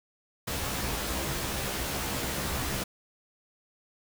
pink noise with comb filter, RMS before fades -32 dBFS, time 0.47-2.84 s, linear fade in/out 10 ms, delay 15 ms, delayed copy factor +0.75, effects none

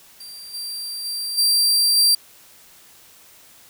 sawtooth tone with level steps, 4712 Hz, D8, 5 cents sharp, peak -33 / -25 / -22 / -12 / -10 dBFS, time 0.2-2.15 s, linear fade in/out 5 ms, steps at 0.53 / 1.04 / 1.37 / 1.96 s, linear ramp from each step 20 ms, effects white hiss -49 dBFS RMS until 3.69 s

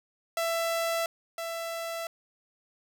sawtooth tone pair in turn, 666 / 666 Hz, E5 / E5, +18 / +18 cents, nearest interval unison, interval 0 cents, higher neither, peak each -23 / -29 dBFS, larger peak first, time 0.37-1.06 / 1.38-2.07 s, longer neither, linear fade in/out 2 ms, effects none

